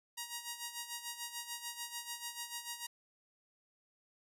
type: tone with tremolo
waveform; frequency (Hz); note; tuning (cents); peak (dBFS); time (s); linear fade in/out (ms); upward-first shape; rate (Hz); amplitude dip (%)
5% pulse; 948; A#5; +29; -27; 0.17-2.87; 10; sine; 6.8; 70
effects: none